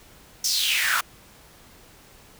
pink noise with high-pass filter sweep, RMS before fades -23 dBFS, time 0.44-1.01 s, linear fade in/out 5 ms, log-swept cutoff 5900 to 1200 Hz, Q 5, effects pink hiss -51 dBFS RMS until 2.39 s

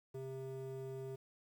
square tone with band-pass filter, 132.8 Hz, C3, 26 cents sharp, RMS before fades -45 dBFS, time 0.14-1.16 s, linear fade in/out 10 ms, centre 340 Hz, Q 2.1, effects 11-bit

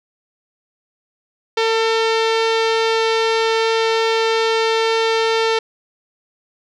sawtooth tone with low-pass filter, 449.8 Hz, A4, 38 cents sharp, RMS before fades -17 dBFS, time 1.57-5.59 s, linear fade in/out 5 ms, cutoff 4200 Hz, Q 1.6, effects none

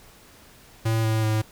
square tone with pitch steps, 112.1 / 110.49 / 108.91 Hz, A2 / A2 / A2, +33 / +8 / -17 cents, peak -21 dBFS, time 0.85-1.42 s, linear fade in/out 10 ms, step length 190 ms, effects pink hiss -51 dBFS RMS until 1.51 s

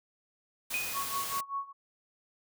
white noise, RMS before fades -37 dBFS, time 0.7-1.41 s, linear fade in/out 10 ms
sine tone with exponential decay, 2489 Hz, D#7, in tune, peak -28 dBFS, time 0.74-1.2 s, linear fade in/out 0 ms, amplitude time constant 100 ms
sine tone with tremolo, 1108.7 Hz, C#6, in tune, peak -30 dBFS, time 0.93-1.73 s, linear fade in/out 50 ms, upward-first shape sine, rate 5.1 Hz, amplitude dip 90%
effects none

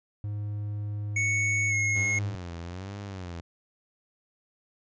triangle tone, 103.83 Hz, G#2, in tune, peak -28 dBFS, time 0.24-2.35 s, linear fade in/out 0 ms
square tone with pitch glide, 2217 to 2164 Hz, C#7 to C#7, 0 to -42 cents, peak -25 dBFS, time 1.16-2.19 s, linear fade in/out 5 ms, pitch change -42 cents, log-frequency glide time 1.69-1.74 s
sawtooth tone with vibrato, 92.5 Hz, F#2, in tune, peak -32 dBFS, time 1.95-3.41 s, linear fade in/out 10 ms, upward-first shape sine, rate 1.2 Hz, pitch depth 160 cents each way
effects resampled to 16000 Hz

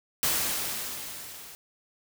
white noise with level ramp, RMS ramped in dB -25 to -46 dBFS, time 0.23-1.55 s, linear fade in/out 0 ms, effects none

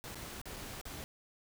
pink noise with dropouts, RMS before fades -45 dBFS, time 0.04-1.04 s, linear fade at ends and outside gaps 0 ms, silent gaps 0.146-0.155 / 0.415-0.456 / 0.562-0.566 / 0.813-0.854 s, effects none

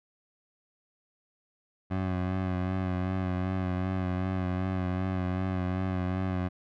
20% pulse tone with vibrato, 92.5 Hz, F#2, in tune, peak -23 dBFS, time 1.9-6.49 s, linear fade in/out 20 ms, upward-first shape sine, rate 2.6 Hz, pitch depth 34 cents each way, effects low-pass 2000 Hz 12 dB/octave

